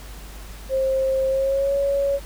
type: tone with pitch glide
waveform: sine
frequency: 531 to 558 Hz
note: C5 to C#5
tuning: +25 to +11 cents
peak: -18 dBFS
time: 0.69-2.2 s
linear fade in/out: 50 ms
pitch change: +86 cents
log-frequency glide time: 1.28-1.75 s
effects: added 50 Hz sine -36 dBFS peak until 2.25 s + pink hiss -43 dBFS RMS until 2.25 s